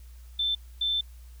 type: tone pair in turn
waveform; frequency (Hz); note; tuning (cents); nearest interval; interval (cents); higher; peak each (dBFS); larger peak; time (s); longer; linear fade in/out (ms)
sine; 3543 / 3543; A7 / A7; +11 / +11; unison; 0; neither; -24; neither; 0.39-0.55 / 0.81-1.01; second; 5
effects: added 60 Hz sine -44 dBFS peak until 1.4 s + white hiss -61 dBFS RMS until 1.4 s